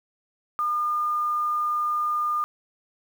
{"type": "tone with quantisation", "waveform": "sine", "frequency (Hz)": 1211, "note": "D#6", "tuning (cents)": -47, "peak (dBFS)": -22, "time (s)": [0.59, 2.44], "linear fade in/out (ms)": 0, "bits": 8, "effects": []}